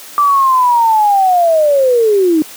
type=linear sweep; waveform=sine; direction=down; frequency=1174.7 to 300.3 Hz; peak=-7 dBFS; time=0.18-2.42 s; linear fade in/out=0 ms; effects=white hiss -33 dBFS RMS until 2.56 s + high-pass 200 Hz 12 dB/octave